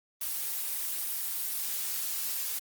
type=noise; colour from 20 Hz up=blue; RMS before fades=-33 dBFS; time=0.21-2.59 s; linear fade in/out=5 ms; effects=Opus 24 kbps